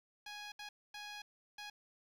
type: tone bursts at uneven times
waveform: 10% pulse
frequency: 830.6 Hz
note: G#5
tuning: in tune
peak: -37 dBFS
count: 4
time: 0.26-0.52 / 0.59-0.69 / 0.94-1.22 / 1.58-1.7 s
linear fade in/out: 5 ms
effects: low-pass 7000 Hz 12 dB/octave + 11-bit